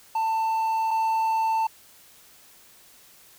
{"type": "tone pair in turn", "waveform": "triangle", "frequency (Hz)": [891, 891], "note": ["A5", "A5"], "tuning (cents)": [22, 22], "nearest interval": "unison", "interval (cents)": 0, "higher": "neither", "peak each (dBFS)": [-20, -19], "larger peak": "second", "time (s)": [[0.15, 0.91], [0.91, 1.67]], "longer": "neither", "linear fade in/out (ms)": 5, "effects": ["white hiss -53 dBFS RMS until 3.38 s"]}